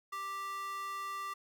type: tone with high-pass filter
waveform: square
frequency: 392.1 Hz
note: G4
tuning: in tune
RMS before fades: -40 dBFS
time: 0.12-1.34 s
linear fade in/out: 10 ms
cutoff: 1300 Hz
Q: 5.3
effects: none